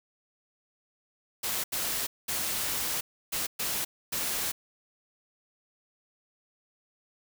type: noise bursts at uneven times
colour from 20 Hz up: white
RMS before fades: -31 dBFS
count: 6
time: 1.43-1.64 / 1.72-2.07 / 2.28-3.01 / 3.32-3.47 / 3.59-3.85 / 4.12-4.52 s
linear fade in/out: 10 ms
effects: none